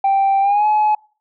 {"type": "tone with pitch glide", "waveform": "sine", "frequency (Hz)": [784, 850], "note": ["G5", "G#5"], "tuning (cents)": [0, 40], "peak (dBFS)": -10, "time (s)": [0.04, 0.95], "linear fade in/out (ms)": 5, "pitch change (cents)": 140, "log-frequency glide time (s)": [0.41, 0.66], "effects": ["noise-tail reverb RT60 0.4 s tail -26 dB re dry", "tanh soft clip ceiling -10 dBFS"]}